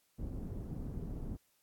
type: low-pass noise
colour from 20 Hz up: pink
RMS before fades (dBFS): -41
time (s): 0.18-1.37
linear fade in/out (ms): 20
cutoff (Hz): 260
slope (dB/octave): 12
effects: white hiss -74 dBFS RMS until 1.62 s + AAC 64 kbps